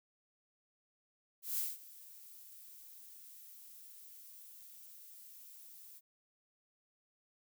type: noise with ADSR envelope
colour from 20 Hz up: violet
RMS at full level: -35 dBFS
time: 1.42-6.01 s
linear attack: 160 ms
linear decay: 190 ms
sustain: -20 dB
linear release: 38 ms
effects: none